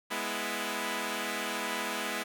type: chord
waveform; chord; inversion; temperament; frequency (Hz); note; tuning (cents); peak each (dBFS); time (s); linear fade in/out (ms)
5% pulse; E major; first; equal; 207.7 / 246.9 / 329.6; G#3 / B3 / E4; 0 / 0 / 0; -25; 0.1-2.24; 20
effects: none